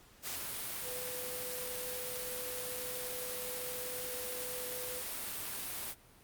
sine tone in noise, 500 Hz, B4, 21 cents sharp, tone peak -43 dBFS, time 0.82-5.03 s, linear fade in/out 50 ms, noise white, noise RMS -40 dBFS, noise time 0.22-5.95 s, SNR -6 dB, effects pink hiss -61 dBFS RMS until 6.23 s + Opus 48 kbps

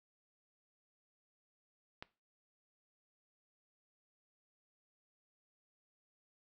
click, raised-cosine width 0.3 ms, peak -28 dBFS, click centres 2.025 s, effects noise-tail reverb RT60 0.3 s tail -19 dB re dry

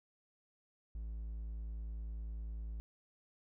triangle tone, 55 Hz, A1, in tune, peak -38 dBFS, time 0.95-2.8 s, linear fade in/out 0 ms, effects none

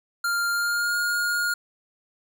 square tone with pitch glide, 1396.9 to 1425.4 Hz, F6 to F6, 0 to +35 cents, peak -23 dBFS, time 0.24-1.54 s, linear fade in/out 5 ms, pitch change +35 cents, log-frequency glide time 0.51-0.97 s, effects none

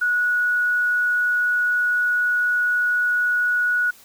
sine tone, 1463 Hz, F#6, 20 cents flat, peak -17 dBFS, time 0.01-3.91 s, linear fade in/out 10 ms, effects white hiss -49 dBFS RMS until 4.04 s

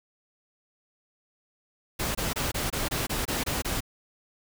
pink noise bursts, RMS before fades -29 dBFS, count 10, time 1.99-3.806 s, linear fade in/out 10 ms, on 160 ms, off 24 ms, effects none

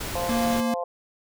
pink noise, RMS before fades -32 dBFS, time 0-0.61 s, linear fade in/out 10 ms
harmonic tone, 174.1 Hz, F3, 5 cents flat, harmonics 3 / 4 / 5 / 6, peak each -29 / -30 / -36 / -36 dBFS, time 0.15-0.84 s, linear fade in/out 5 ms
square tone, 233.1 Hz, A#3, in tune, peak -24 dBFS, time 0.29-0.74 s, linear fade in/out 2 ms
effects none

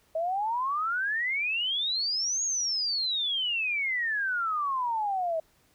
sine exponential two-way sweep, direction up then down, 630 to 6720 to 630 Hz, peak -26 dBFS, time 0.15-5.4 s, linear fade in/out 5 ms, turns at 2.43 s, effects pink hiss -65 dBFS RMS until 5.74 s

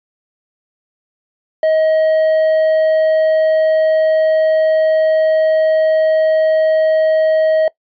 triangle tone with hard clipping, 632 Hz, D#5, 27 cents sharp, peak -11 dBFS, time 1.63-7.68 s, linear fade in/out 2 ms, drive 6 dB, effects noise-tail reverb RT60 0.1 s tail -20 dB re dry + resampled to 11025 Hz

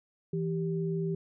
sine tone pair together, 164.81 / 391.7 Hz, E3 / G4, 0 / -1 cents, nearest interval octave + minor third, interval 1499 cents, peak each -30 / -33 dBFS, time 0.33-1.15 s, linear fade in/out 5 ms, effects none

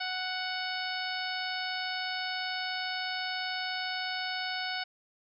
harmonic tone, 741 Hz, F#5, 2 cents sharp, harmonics 1 / 2 / 3 / 4 / 5 / 6 / 7, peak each -38 / -37 / -40 / -41 / -42 / -40 / -43 dBFS, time 0-4.84 s, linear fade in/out 10 ms, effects none

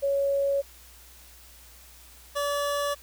sine / 25% pulse tone pair in turn, 557 / 574.3 Hz, C#5 / D5, +8 / -39 cents, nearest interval minor second, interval 53 cents, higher second, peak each -22 dBFS, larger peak neither, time 0.02-0.62 / 2.35-2.95 s, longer neither, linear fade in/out 20 ms, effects added 60 Hz sine -53 dBFS peak until 3.02 s + white hiss -52 dBFS RMS until 3.02 s

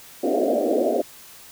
white band-pass noise, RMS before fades -21 dBFS, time 0.23-1.02 s, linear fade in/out 10 ms, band 230 to 700 Hz, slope 96 dB/octave, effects white hiss -45 dBFS RMS until 1.51 s

